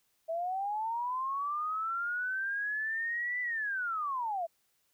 sine linear two-way sweep, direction up then down, 643 to 1994 to 643 Hz, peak -31 dBFS, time 0.28-4.47 s, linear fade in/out 20 ms, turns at 3.41 s, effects white hiss -74 dBFS RMS until 4.93 s

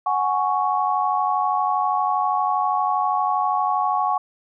sine chord, F# suspended second, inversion none, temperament just, 740 / 832.5 / 1110 Hz, F#5 / G#5 / C#6, 0 / +4 / +2 cents, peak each -23 / -23 / -22 dBFS, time 0.06-4.18 s, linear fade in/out 5 ms, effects none

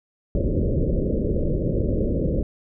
pink low-pass noise, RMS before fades -22 dBFS, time 0.35-2.43 s, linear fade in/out 2 ms, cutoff 580 Hz, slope 96 dB/octave, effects none

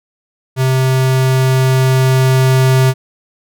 square tone with level ramp, 130.81 Hz, C3, in tune, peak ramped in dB -11 to -8 dBFS, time 0.56-2.94 s, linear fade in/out 50 ms, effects none

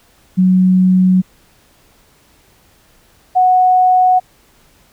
sine tone pair in turn, 185 / 736.8 Hz, F#3 / F#5, 0 / -7 cents, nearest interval 2 octaves, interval 2393 cents, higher second, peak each -7 dBFS, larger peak neither, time 0.37-1.22 / 3.35-4.2 s, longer neither, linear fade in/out 20 ms, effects pink hiss -51 dBFS RMS until 4.92 s

